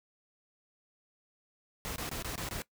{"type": "noise bursts", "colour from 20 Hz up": "pink", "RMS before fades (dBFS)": -38, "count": 6, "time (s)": [1.85, 2.62], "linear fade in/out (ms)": 0, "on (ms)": 110, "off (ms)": 22, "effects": ["noise-tail reverb RT60 0.1 s tail -19 dB re dry"]}